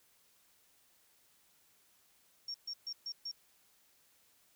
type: tone bursts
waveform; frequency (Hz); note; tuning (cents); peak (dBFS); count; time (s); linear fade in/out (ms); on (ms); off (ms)
sine; 5530; F8; -18; -38; 5; 2.48-3.315; 5; 63; 130
effects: white hiss -69 dBFS RMS until 4.55 s